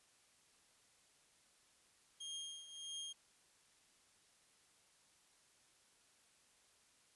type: tone with tremolo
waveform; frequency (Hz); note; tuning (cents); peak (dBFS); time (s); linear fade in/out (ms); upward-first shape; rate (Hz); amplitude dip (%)
sawtooth; 3228; G#7; -50; -40; 2.2-3.13; 10; triangle; 1.6; 75
effects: white hiss -71 dBFS RMS until 7.15 s + resampled to 24000 Hz